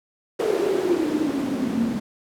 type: noise with band-pass filter sweep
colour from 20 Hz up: white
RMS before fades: -23 dBFS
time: 0.39-2 s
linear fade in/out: 10 ms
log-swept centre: 440 to 210 Hz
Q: 8.5
effects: none